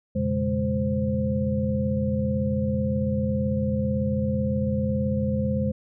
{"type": "tone cluster", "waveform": "sine", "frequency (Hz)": [87.3, 122.9, 141, 208.5, 521], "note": ["F2", "B2", "C#3", "G#3", "C5"], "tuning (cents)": [0, -8, 30, 7, -7], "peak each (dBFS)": [-29, -31, -31, -25, -29], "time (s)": [0.15, 5.72], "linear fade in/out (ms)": 10, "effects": []}